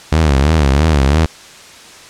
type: tone with vibrato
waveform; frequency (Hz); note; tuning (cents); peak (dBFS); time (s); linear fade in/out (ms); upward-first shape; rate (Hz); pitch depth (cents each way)
sawtooth; 73.42; D2; 0; -5; 0.12-1.26; 5; sine; 3; 170
effects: white hiss -37 dBFS RMS until 2.09 s + low-pass 7000 Hz 12 dB/octave